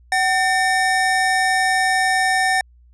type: tone pair together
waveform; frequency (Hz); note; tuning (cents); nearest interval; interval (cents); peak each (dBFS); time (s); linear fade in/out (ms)
square; 755.6 / 1800; F#5 / A6; +36 / +39; octave + minor third; 1503; -19; 0.12-2.61; 2
effects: added 60 Hz sine -47 dBFS peak until 2.93 s + resampled to 24000 Hz